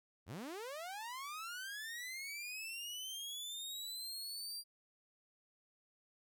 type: linear sweep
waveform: sawtooth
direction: up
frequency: 64.4 to 4773 Hz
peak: -40 dBFS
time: 0.26-4.64 s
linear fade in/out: 50 ms
effects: none